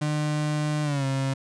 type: tone with pitch glide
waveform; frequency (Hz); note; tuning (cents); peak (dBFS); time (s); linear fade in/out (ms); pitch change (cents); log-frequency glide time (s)
35% pulse; 150.6 to 134.95; D3 to C#3; +44 to -46; -22; 0.01-1.34; 10; -190; 0.83-1.05
effects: resampled to 22050 Hz